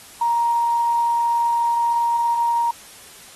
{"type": "tone with quantisation", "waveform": "sine", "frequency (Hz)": 938, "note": "A#5", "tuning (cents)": 11, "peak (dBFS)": -16, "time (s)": [0.21, 2.71], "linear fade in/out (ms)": 5, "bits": 7, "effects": ["white hiss -43 dBFS RMS until 3.35 s", "AAC 32 kbps"]}